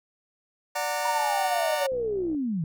sawtooth chord, D augmented, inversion none, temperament just, 587.3 / 734.2 / 917.7 Hz, D5 / F#5 / A#5, 0 / -14 / -27 cents, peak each -27 dBFS, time 0.75-1.87 s, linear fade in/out 10 ms
sine linear sweep, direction down, 959 to 150 Hz, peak -25 dBFS, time 1.05-2.64 s, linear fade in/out 2 ms
click train, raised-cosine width 2 ms, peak -31 dBFS, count 28, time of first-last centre 1.92-2.347 s, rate 63.2 Hz
effects none

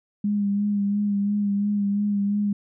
sine tone with vibrato, 203.5 Hz, G#3, 35 cents flat, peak -20 dBFS, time 0.24-2.53 s, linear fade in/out 5 ms, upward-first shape sine, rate 2.9 Hz, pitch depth 29 cents each way, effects none

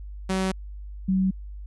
sawtooth / sine tone pair in turn, 189.1 / 189.1 Hz, F#3 / F#3, +38 / +38 cents, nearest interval unison, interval 0 cents, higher neither, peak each -19 dBFS, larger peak neither, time 0.29-0.52 / 1.08-1.31 s, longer neither, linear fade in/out 10 ms, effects added 50 Hz sine -35 dBFS peak until 1.66 s + resampled to 24000 Hz

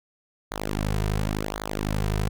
sawtooth tone with flanger, 51.91 Hz, G#1, in tune, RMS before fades -27 dBFS, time 0.51-2.29 s, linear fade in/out 5 ms, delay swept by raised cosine 0.36 to 3.66 ms, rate 0.92 Hz, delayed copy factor -0.9, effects none

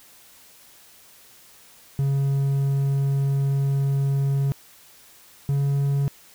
triangle tone pair in turn, 138.2 / 140.05 Hz, C#3 / C#3, -5 / +18 cents, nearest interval unison, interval 23 cents, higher second, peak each -17 dBFS, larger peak neither, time 1.99-4.52 / 5.49-6.08 s, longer first, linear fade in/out 0 ms, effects white hiss -51 dBFS RMS until 6.34 s

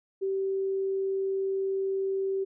sine tone, 386.9 Hz, G4, 23 cents flat, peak -26 dBFS, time 0.21-2.45 s, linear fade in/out 20 ms, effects none

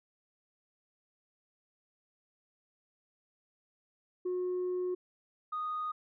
sine tone pair in turn, 362.9 / 1239.1 Hz, F#4 / D#6, -34 / -8 cents, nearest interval octave + major sixth, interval 2126 cents, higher second, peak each -29 / -32 dBFS, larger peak first, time 4.25-4.95 / 5.52-5.92 s, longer first, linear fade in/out 10 ms, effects tanh soft clip ceiling -29 dBFS

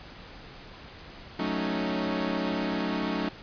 sawtooth chord, D# half-diminished seventh, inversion first, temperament equal, 185 / 220 / 277.2 / 311.1 Hz, F#3 / A3 / C#4 / D#4, 0 / 0 / 0 / 0 cents, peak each -29 dBFS, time 1.39-3.29 s, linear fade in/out 5 ms, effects pink hiss -46 dBFS RMS until 3.42 s + resampled to 11025 Hz

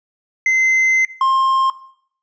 triangle tone pair in turn, 2064 / 1061.6 Hz, C7 / C6, -24 / +25 cents, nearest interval octave, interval 1151 cents, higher first, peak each -10 dBFS, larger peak neither, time 0.46-1.05 / 1.21-1.7 s, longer first, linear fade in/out 2 ms, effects noise-tail reverb RT60 0.6 s tail -18 dB re dry + resampled to 16000 Hz

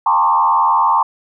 sine tone with frequency modulation, 987.8 Hz, B5, in tune, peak -10 dBFS, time 0.06-1.03 s, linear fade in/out 5 ms, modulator 83.2 Hz, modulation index 1.8, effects none

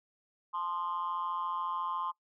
sine tone with amplitude modulation, 1046.5 Hz, C6, in tune, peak -27 dBFS, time 0.53-2.12 s, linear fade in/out 20 ms, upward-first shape sine, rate 174 Hz, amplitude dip 95%, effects noise-tail reverb RT60 0.1 s tail -20 dB re dry + tanh soft clip ceiling -26 dBFS

